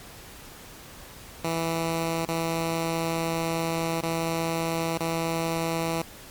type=tone with dropouts; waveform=10% pulse; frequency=164.81 Hz; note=E3; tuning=in tune; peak=-17 dBFS; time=1.44-6.02 s; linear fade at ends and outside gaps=5 ms; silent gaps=2.254-2.285 / 4.01-4.03 / 4.978-5.003 s; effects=pink hiss -45 dBFS RMS until 6.3 s + MP3 96 kbps